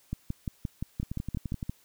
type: two click trains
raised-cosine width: 5 ms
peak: -21 / -19 dBFS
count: 8 / 10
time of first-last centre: 1.03-1.628 / 0.13-1.695 s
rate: 11.7 / 5.75 Hz
effects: white hiss -63 dBFS RMS until 1.84 s